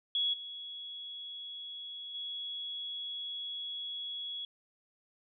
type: tone with level steps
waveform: sine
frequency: 3353 Hz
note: G#7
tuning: 16 cents sharp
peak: -28 / -41 / -37 dBFS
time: 0.15-4.45 s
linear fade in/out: 2 ms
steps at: 0.33 / 2.14 s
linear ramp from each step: 10 ms
effects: none